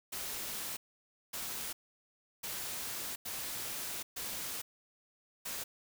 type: noise bursts at uneven times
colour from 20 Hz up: white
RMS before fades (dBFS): -40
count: 6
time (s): 0.12-0.77 / 1.33-1.73 / 2.43-3.16 / 3.25-4.03 / 4.16-4.62 / 5.45-5.64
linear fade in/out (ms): 10
effects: none